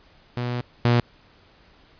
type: tone pair in turn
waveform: sawtooth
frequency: 122.2 / 119.89 Hz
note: B2 / A#2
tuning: -18 / +49 cents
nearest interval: unison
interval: 33 cents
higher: first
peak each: -21 / -12 dBFS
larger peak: second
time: 0.37-0.61 / 0.85-1 s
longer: first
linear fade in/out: 0 ms
effects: pink hiss -55 dBFS RMS until 1.99 s + resampled to 11025 Hz